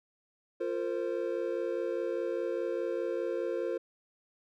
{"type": "chord", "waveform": "triangle", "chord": "F suspended fourth", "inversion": "none", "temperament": "equal with one note detuned", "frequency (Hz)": [349.2, 458.4, 523.3], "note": ["F4", "Bb4", "C5"], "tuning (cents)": [0, -29, 0], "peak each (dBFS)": -33, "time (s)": [0.6, 3.78], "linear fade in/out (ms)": 10, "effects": []}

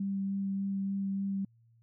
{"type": "tone with vibrato", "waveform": "sine", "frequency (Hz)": 196, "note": "G3", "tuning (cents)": 0, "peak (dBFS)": -30, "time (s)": [0, 1.45], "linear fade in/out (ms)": 5, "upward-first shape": "sine", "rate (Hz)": 3.4, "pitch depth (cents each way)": 9, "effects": ["added 115 Hz sine -61 dBFS peak until 1.82 s"]}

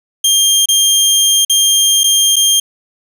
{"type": "tone with dropouts", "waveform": "20% pulse", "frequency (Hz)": 3200, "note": "G7", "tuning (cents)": 35, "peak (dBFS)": -3, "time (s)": [0.24, 2.6], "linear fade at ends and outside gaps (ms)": 5, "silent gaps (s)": [[0.658, 0.686], [1.45, 1.496], [2.035, 2.04], [2.359, 2.364]], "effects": []}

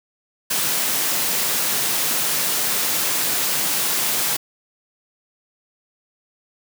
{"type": "high-pass noise", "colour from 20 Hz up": "white", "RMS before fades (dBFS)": -21, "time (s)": [0.5, 4.37], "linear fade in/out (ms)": 10, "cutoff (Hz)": 120, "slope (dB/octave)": 96, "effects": []}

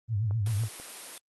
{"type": "tone with vibrato", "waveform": "sine", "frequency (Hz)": 107, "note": "A2", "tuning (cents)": -48, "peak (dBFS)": -25, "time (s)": [0.08, 0.69], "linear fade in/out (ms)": 50, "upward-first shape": "triangle", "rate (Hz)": 7.8, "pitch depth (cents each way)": 170}
{"type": "click train", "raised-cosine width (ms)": 1, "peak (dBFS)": -30, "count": 4, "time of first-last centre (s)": [0.31, 0.799], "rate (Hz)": 6.13}
{"type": "high-pass noise", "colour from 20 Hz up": "white", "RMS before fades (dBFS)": -41, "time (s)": [0.46, 1.18], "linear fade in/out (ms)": 2, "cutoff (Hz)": 310, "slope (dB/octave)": 12}
{"effects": ["Opus 32 kbps"]}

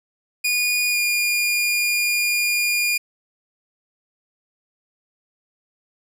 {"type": "tone with pitch glide", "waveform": "sawtooth", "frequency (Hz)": [2451, 2424], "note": ["D#7", "D#7"], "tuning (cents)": [-27, -46], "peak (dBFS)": -15, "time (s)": [0.44, 2.98], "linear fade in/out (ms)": 10, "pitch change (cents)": -19, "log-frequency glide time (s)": [0.91, 0.97], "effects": []}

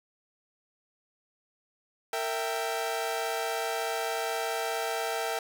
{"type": "chord", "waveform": "sawtooth", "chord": "E diminished", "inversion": "second", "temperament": "equal with one note detuned", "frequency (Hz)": [458.4, 659.3, 784], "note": ["Bb4", "E5", "G5"], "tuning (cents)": [-29, 0, 0], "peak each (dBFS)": -30, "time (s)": [2.13, 5.39], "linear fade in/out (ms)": 2, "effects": []}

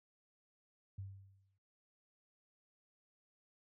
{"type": "tone with exponential decay", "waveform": "sine", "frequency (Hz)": 97.4, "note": "G2", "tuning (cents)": -11, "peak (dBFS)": -40, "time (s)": [0.98, 1.58], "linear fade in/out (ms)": 5, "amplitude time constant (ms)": 130, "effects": ["high-pass 60 Hz 12 dB/octave"]}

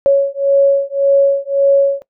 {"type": "beating tone pair", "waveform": "sine", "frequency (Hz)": [554.4, 556.2], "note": ["C#5", "C#5"], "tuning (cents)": [0, 6], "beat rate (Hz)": 1.8, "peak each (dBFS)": -12, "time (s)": [0.06, 2.02], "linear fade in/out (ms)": 0, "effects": ["noise-tail reverb RT60 0.1 s tail -21 dB re dry"]}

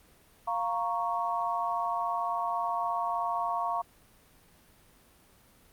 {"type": "chord", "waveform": "sine", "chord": "Bb minor", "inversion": "second", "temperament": "equal", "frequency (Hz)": [698.5, 932.3, 1108.7], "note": ["F5", "Bb5", "Db6"], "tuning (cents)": [0, 0, 0], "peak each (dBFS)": -32, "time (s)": [0.47, 3.82], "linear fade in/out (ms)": 10, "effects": ["pink hiss -60 dBFS RMS until 5.72 s", "Opus 32 kbps"]}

